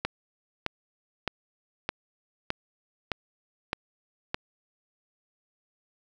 click train, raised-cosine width 0.3 ms, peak -11 dBFS, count 8, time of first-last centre 0.05-4.344 s, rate 1.63 Hz, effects none

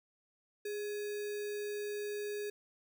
sine tone with sample-and-hold, 414.1 Hz, G#4, 5 cents flat, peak -36 dBFS, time 0.65-2.5 s, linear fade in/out 5 ms, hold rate 2100 Hz, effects none

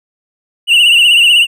triangle tone with vibrato, 2830 Hz, F7, 22 cents sharp, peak -3 dBFS, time 0.67-1.47 s, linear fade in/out 50 ms, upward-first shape triangle, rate 16 Hz, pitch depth 100 cents each way, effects none

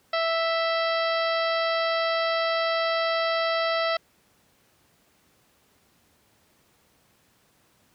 harmonic tone with a mistuned harmonic, 659.3 Hz, E5, in tune, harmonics 1 / 2 / 3 / 4 / 5 / 6 / 7 / 8, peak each -25 / -28 / -31 / -37 / -36 / -36 / -37 / -40 dBFS, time 0.13-3.97 s, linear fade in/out 5 ms, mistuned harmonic 5, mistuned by -42 cents, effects pink hiss -63 dBFS RMS until 7.94 s + high-pass 80 Hz 12 dB/octave

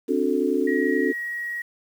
sine chord, D dominant seventh, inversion third, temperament just, 264.3 / 293.7 / 367.1 / 440.5 Hz, C4 / D4 / F#4 / A4, +18 / 0 / -14 / +2 cents, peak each -25 dBFS, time 0.08-1.13 s, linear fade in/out 20 ms
sine tone, 1901 Hz, A#6, 33 cents sharp, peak -27 dBFS, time 0.67-1.62 s, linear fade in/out 5 ms
effects 8-bit

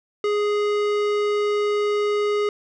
sine tone with tanh clipping, 415.3 Hz, G#4, in tune, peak -21 dBFS, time 0.24-2.49 s, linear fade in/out 2 ms, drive 18 dB, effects none

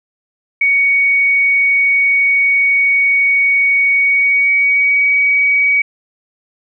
sine tone with pitch glide, 2237 to 2262 Hz, C#7 to C#7, +15 to +34 cents, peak -9 dBFS, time 0.61-5.82 s, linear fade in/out 5 ms, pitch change +19 cents, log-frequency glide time 3.95-5.07 s, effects none

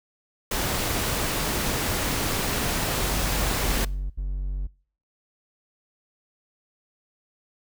pink noise, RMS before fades -26 dBFS, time 0.51-3.85 s, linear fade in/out 5 ms
triangle tone bursts, 47.06 Hz, F#1, 30 cents sharp, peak -23 dBFS, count 3, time 3.03-4.672 s, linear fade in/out 10 ms, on 500 ms, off 71 ms
effects noise-tail reverb RT60 0.5 s tail -24 dB re dry

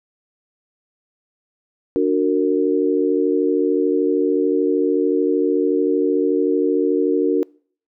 sine chord, D augmented, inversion none, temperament just, 293.7 / 367.1 / 458.9 Hz, D4 / F#4 / A#4, 0 / -14 / -27 cents, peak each -19 dBFS, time 1.96-7.43 s, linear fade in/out 0 ms, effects noise-tail reverb RT60 0.5 s tail -25 dB re dry

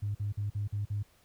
sine tone bursts, 102.7 Hz, G#2, 19 cents flat, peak -29 dBFS, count 6, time 0.02-1.03 s, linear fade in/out 10 ms, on 130 ms, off 46 ms, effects tanh soft clip ceiling -25 dBFS + pink hiss -65 dBFS RMS until 1.24 s

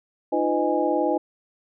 sine tone cluster, 304.7 / 343.5 / 505 / 618 / 826 Hz, D#4 / F4 / B4 / D#5 / G#5, -36 / -29 / +39 / -12 / -10 cents, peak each -26 dBFS, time 0.32-1.18 s, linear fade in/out 10 ms, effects none

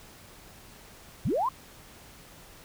sine linear sweep, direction up, 73.42 to 1104 Hz, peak -24 dBFS, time 1.25-1.49 s, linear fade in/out 5 ms, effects pink hiss -51 dBFS RMS until 2.64 s

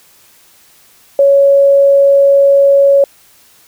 sine tone, 557 Hz, C#5, 8 cents sharp, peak -4 dBFS, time 1.19-3.04 s, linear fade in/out 2 ms, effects white hiss -46 dBFS RMS until 3.67 s

